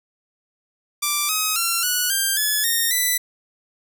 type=tone with pitch steps; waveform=5% pulse; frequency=1174.7 / 1266.3 / 1365.1 / 1471.5 / 1586.3 / 1710 / 1843.3 / 1987 Hz; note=D6 / D#6 / F6 / F#6 / G6 / A6 / A#6 / B6; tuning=0 / +30 / -40 / -10 / +20 / -50 / -20 / +10 cents; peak=-8 dBFS; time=1.02-3.18 s; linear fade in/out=10 ms; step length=270 ms; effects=none